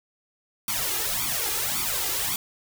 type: noise with flanger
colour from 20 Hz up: white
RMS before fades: -27 dBFS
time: 0.68-2.36 s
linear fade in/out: 2 ms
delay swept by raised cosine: 0.86 to 2.46 ms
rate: 1.8 Hz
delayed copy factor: +0.95
effects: none